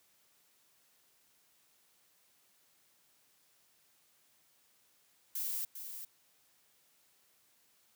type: noise with echo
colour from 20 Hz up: violet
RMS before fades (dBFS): -37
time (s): 5.35-5.65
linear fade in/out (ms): 5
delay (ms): 400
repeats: 1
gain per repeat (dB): -8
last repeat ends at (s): 6.05
effects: white hiss -70 dBFS RMS until 7.95 s + high-pass 80 Hz 12 dB/octave